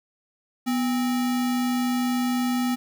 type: tone with sample-and-hold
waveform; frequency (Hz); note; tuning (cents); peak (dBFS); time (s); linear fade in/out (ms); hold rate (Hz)
sine; 246.9; B3; 0; -21; 0.66-2.76; 20; 1050
effects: none